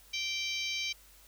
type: harmonic tone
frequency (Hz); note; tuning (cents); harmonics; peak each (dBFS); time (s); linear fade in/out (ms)
780; G5; -9; 3 / 4 / 5 / 6 / 7 / 8; -36 / -38 / -40 / -42 / -43 / -44; 0.13-0.93; 10
effects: added 50 Hz sine -61 dBFS peak until 1.27 s + white hiss -59 dBFS RMS until 1.27 s